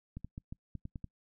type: clicks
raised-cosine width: 5 ms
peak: -29 dBFS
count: 8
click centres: 0.17 / 0.246 / 0.379 / 0.525 / 0.753 / 0.854 / 0.958 / 1.043 s
effects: noise-tail reverb RT60 0.1 s tail -26 dB re dry